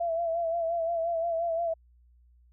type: tone with vibrato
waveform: sine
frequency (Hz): 670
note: E5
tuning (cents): +28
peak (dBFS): -26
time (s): 0-1.74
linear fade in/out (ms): 10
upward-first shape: sine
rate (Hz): 5.7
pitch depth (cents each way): 48
effects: added 60 Hz sine -57 dBFS peak until 2.52 s